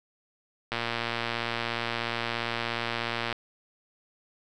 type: click train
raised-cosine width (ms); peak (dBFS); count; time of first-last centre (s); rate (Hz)
0.3; -13; 306; 0.72-3.327; 117
effects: none